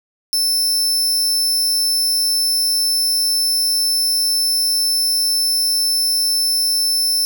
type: tone with amplitude modulation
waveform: sawtooth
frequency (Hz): 5300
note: E8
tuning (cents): +9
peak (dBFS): -11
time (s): 0.33-7.25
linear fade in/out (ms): 0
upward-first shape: sine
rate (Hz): 202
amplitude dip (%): 25
effects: none